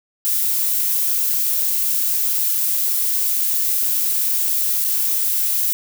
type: noise with dropouts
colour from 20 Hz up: violet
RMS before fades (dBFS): -19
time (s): 0.25-5.73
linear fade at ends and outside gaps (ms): 0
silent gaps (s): 4.842-4.847
effects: none